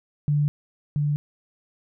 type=tone pair in turn; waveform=sine; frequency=146.83 / 146.83 Hz; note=D3 / D3; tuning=0 / 0 cents; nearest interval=unison; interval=0 cents; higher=neither; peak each=-18 / -20 dBFS; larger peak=first; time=0.28-0.48 / 0.96-1.16 s; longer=neither; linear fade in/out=0 ms; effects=none